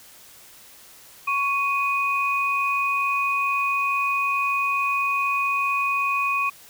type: tone pair together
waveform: sine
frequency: 1108.7 / 2489 Hz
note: C#6 / D#7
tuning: 0 / 0 cents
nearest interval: octave + major second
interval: 1400 cents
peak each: -23 dBFS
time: 1.27-6.5 s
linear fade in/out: 10 ms
effects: white hiss -48 dBFS RMS until 6.69 s